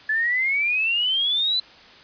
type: exponential sweep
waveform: sine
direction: up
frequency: 1718 to 4060 Hz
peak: -19 dBFS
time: 0.09-1.6 s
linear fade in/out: 5 ms
effects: white hiss -47 dBFS RMS until 2.03 s + resampled to 11025 Hz